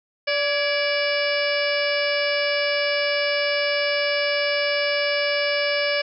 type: harmonic tone with a mistuned harmonic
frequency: 580 Hz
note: D5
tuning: 22 cents flat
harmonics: 1 / 2 / 3 / 4 / 5 / 6 / 7 / 8 / 9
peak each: -23 / -35 / -28 / -26 / -30 / -39 / -39 / -32 / -31 dBFS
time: 0.27-6.02 s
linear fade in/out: 10 ms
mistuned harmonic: 3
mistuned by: -64 cents
effects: none